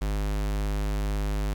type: tone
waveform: square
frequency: 51 Hz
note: G#1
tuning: 31 cents flat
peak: -26 dBFS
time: 0.01-1.54 s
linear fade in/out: 10 ms
effects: 9-bit